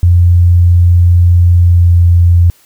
sine tone with pitch glide, 87.5 to 86.59 Hz, F2 to F2, +4 to -14 cents, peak -3 dBFS, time 0.03-2.5 s, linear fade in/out 0 ms, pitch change -18 cents, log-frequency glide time 1.58-1.99 s, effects white hiss -47 dBFS RMS until 2.65 s

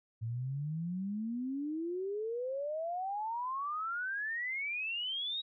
sine exponential sweep, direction up, 110 to 3838 Hz, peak -34 dBFS, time 0.21-5.42 s, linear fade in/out 20 ms, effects none

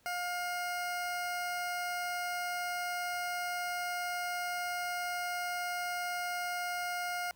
20% pulse tone, 711 Hz, F5, 31 cents sharp, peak -29 dBFS, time 0.06-7.31 s, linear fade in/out 0 ms, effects pink hiss -67 dBFS RMS until 7.35 s

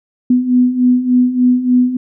sine beating tone pair, 246.9 / 250.3 Hz, B3 / B3, 0 / +23 cents, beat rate 3.4 Hz, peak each -15 / -10 dBFS, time 0.3-1.97 s, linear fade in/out 5 ms, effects none

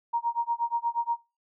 sine tone with tremolo, 938 Hz, A#5, 11 cents sharp, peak -22 dBFS, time 0.13-1.18 s, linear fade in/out 10 ms, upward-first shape sine, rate 8.4 Hz, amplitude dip 100%, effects noise-tail reverb RT60 0.3 s tail -22 dB re dry

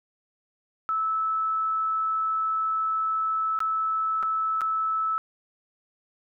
sine tone with dropouts, 1307 Hz, E6, 15 cents flat, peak -23 dBFS, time 0.89-5.18 s, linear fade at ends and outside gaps 0 ms, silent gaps 3.59-3.604 / 4.227-4.232 / 4.609-4.616 s, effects none

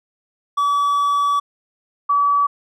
triangle / sine tone pair in turn, 1145 / 1145 Hz, D6 / D6, -44 / -44 cents, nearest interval unison, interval 0 cents, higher neither, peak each -13 dBFS, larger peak neither, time 0.57-1.4 / 2.09-2.47 s, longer first, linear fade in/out 10 ms, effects none

